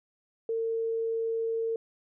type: tone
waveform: sine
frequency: 453.6 Hz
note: A#4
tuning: 47 cents flat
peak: -27 dBFS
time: 0.49-1.76 s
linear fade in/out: 2 ms
effects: none